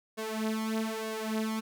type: tone with flanger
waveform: sawtooth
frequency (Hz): 220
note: A3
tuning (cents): 0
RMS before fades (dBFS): -33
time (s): 0.17-1.61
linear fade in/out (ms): 20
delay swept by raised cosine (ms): 1.8 to 5.5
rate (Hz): 1.1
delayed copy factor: +0.85
effects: none